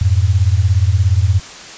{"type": "beating tone pair", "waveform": "sine", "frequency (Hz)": [87.31, 104.31], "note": ["F2", "G#2"], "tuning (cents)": [0, 8], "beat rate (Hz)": 17, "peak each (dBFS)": [-12, -13], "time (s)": [0.01, 1.4], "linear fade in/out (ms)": 5, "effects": ["white hiss -33 dBFS RMS until 1.77 s", "resampled to 16000 Hz"]}